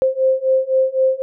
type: beating tone pair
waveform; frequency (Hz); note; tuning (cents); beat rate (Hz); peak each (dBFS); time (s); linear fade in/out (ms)
sine; 523 / 526.9; C5 / C5; -1 / +12; 3.9; -17 / -16; 0.02-1.22; 0
effects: none